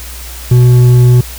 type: tone with hard clipping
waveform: sine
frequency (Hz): 123.47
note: B2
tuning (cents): 0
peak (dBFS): -4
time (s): 0.51-1.21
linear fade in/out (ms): 5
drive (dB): 5
effects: added 60 Hz sine -26 dBFS peak until 1.38 s + white hiss -29 dBFS RMS until 1.38 s